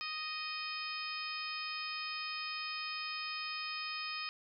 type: harmonic tone with a mistuned harmonic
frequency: 622.3 Hz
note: D#5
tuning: in tune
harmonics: 2 / 3 / 4 / 5 / 6 / 7 / 8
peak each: -44 / -49 / -42 / -49 / -52 / -48 / -44 dBFS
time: 0.01-4.29 s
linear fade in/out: 0 ms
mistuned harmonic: 8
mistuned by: +25 cents
effects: none